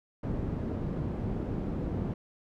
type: low-pass noise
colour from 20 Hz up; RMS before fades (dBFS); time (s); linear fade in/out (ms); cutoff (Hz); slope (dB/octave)
white; -33; 0.23-2.14; 5; 250; 12
effects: none